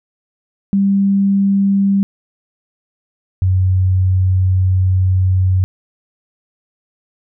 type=tone pair in turn; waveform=sine; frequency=197.4 / 93.16 Hz; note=G3 / F#2; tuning=+12 / +12 cents; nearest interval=octave + minor second; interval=1300 cents; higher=first; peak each=-10 dBFS; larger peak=neither; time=0.73-2.03 / 3.42-5.64 s; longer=second; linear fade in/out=0 ms; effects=none